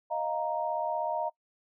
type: chord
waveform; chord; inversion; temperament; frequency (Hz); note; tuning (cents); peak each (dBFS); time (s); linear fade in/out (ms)
sine; Eb suspended second; none; equal; 622.3 / 698.5 / 932.3; Eb5 / F5 / Bb5; 0 / 0 / 0; -33 / -34 / -32; 0.1-1.3; 20
effects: noise-tail reverb RT60 0.1 s tail -22 dB re dry